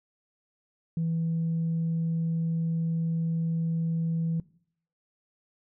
sine tone, 164.5 Hz, E3, 3 cents flat, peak -24 dBFS, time 0.97-4.4 s, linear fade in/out 2 ms, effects noise-tail reverb RT60 0.6 s tail -21 dB re dry + tanh soft clip ceiling -22 dBFS

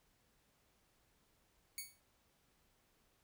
5% pulse tone with exponential decay, 2232 Hz, C#7, 11 cents sharp, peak -30 dBFS, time 1.78-2 s, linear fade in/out 1 ms, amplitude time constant 47 ms, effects pink hiss -75 dBFS RMS until 3.23 s

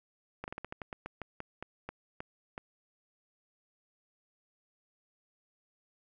slowing click train, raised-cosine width 0.5 ms, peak -24 dBFS, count 15, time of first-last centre 0.44-2.579 s, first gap 39 ms, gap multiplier 1.19, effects none

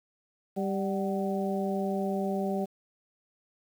harmonic tone with a mistuned harmonic, 196 Hz, G3, in tune, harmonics 1 / 2 / 3 / 4, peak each -30 / -33 / -35 / -36 dBFS, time 0.56-2.66 s, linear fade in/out 20 ms, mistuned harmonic 4, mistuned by -60 cents, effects 9-bit

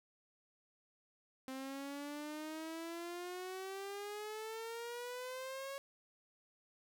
sawtooth exponential sweep, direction up, 261.1 to 554.4 Hz, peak -39 dBFS, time 1.48-5.78 s, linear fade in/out 0 ms, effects none

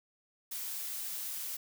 blue noise, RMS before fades -39 dBFS, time 0.51-1.57 s, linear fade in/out 10 ms, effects none

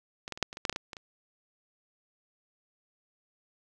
clicks, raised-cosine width 0.2 ms, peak -21 / -18 / -25 / -7 / -24 / -23 / -12 / -9 / -21 / -15 / -23 / -26 dBFS, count 12, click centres 0.279 / 0.323 / 0.375 / 0.427 / 0.529 / 0.571 / 0.652 / 0.696 / 0.727 / 0.761 / 0.932 / 0.968 s, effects none

